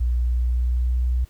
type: tone with pitch glide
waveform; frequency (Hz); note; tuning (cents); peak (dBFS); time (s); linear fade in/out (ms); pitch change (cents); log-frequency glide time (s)
sine; 60.3 to 61.71; B1 to B1; -41 to -1; -18; 0-1.25; 10; +40; 0.2-1.03
effects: pink hiss -57 dBFS RMS until 1.29 s